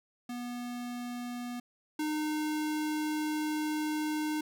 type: tone pair in turn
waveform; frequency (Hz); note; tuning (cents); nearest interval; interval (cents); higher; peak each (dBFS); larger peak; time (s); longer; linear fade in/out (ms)
square; 243.4 / 305.6; B3 / D#4; -25 / -31; major third; 394; second; -37 / -31; second; 0.29-1.6 / 1.99-4.41; second; 5
effects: none